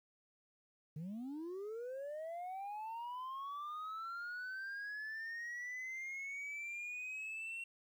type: linear sweep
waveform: sine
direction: up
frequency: 145.5 to 2734 Hz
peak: -39 dBFS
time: 0.96-7.64 s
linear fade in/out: 5 ms
effects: tanh soft clip ceiling -41 dBFS + 12-bit